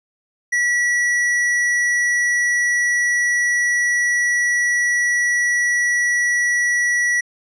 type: tone with tanh clipping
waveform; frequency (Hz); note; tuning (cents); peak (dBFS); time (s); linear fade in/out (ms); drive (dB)
triangle; 1940; B6; -31; -17; 0.52-7.21; 10; 15
effects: resampled to 22050 Hz